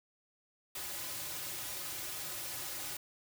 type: noise with comb filter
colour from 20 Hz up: white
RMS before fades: -41 dBFS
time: 0.75-2.97 s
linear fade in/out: 5 ms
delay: 4.4 ms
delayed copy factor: -1
effects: none